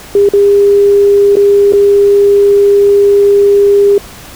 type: tone with dropouts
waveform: sine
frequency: 403.4 Hz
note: G4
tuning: 50 cents sharp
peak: -3 dBFS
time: 0.15-3.98 s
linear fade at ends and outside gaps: 2 ms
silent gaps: 0.289-0.335 / 1.356-1.368 / 1.724-1.734 s
effects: pink hiss -31 dBFS RMS until 4.35 s